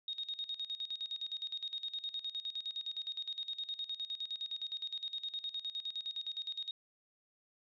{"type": "tone with tremolo", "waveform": "sine", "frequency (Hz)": 3729, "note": "A#7", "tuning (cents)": 0, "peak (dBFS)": -36, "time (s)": [0.08, 6.71], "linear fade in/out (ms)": 2, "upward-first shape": "square", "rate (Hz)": 9.7, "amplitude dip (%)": 80, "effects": ["resampled to 16000 Hz"]}